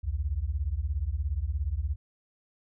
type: beating tone pair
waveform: sine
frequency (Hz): 63.4 / 80.4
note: B1 / E2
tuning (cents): +46 / -43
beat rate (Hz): 17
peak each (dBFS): -30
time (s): 0.03-1.96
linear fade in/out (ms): 20
effects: none